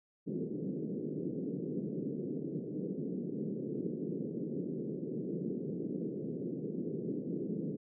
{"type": "band-pass noise", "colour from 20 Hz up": "pink", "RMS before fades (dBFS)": -38, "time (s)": [0.26, 7.77], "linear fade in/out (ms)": 20, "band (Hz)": [150, 450], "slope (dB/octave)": 48, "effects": []}